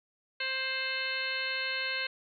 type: harmonic tone with a mistuned harmonic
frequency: 526 Hz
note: C5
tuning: 9 cents sharp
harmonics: 1 / 2 / 3 / 4 / 5 / 6 / 7 / 8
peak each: -43 / -45 / -36 / -37 / -37 / -41 / -43 / -38 dBFS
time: 0.4-2.07 s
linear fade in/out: 5 ms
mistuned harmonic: 6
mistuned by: -77 cents
effects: none